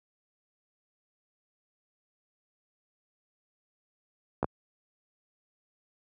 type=clicks; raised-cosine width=1 ms; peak=-13 dBFS; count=2; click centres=4.429 / 4.444 s; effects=high-pass 80 Hz 12 dB/octave